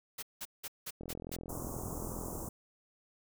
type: noise bursts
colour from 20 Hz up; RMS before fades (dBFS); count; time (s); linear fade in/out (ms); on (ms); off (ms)
white; -41; 6; 0.18-1.362; 10; 47; 180
type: click train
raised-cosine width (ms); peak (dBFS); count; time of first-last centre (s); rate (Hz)
2; -30; 58; 1.01-2.354; 42.4
type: band-stop noise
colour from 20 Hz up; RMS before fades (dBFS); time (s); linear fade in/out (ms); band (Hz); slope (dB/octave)
pink; -42; 1.49-2.49; 5; 1200 to 6300; 48
effects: none